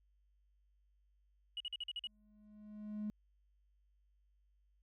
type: tone bursts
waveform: sine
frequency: 2911 Hz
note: F#7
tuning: 29 cents flat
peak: -38 dBFS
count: 7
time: 1.57-2.071 s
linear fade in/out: 2 ms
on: 33 ms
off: 45 ms
type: tone with exponential growth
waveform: triangle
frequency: 210.8 Hz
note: G#3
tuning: 26 cents sharp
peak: -33 dBFS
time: 2.04-3.1 s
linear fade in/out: 0 ms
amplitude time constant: 230 ms
effects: tanh soft clip ceiling -34 dBFS + added 50 Hz sine -70 dBFS peak until 4.82 s